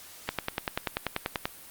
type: click train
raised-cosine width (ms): 0.3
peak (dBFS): -11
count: 13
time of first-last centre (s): 0.29-1.455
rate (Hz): 10.3
effects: white hiss -48 dBFS RMS until 1.7 s + Opus 48 kbps